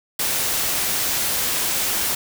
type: noise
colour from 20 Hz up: white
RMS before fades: -22 dBFS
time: 0.19-2.15 s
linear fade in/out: 5 ms
effects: none